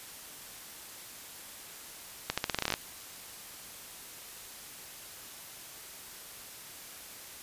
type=accelerating click train; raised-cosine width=0.2 ms; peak=-11 dBFS; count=12; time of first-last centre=2.3-2.74 s; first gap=76 ms; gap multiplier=0.86; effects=white hiss -47 dBFS RMS until 7.42 s + resampled to 32000 Hz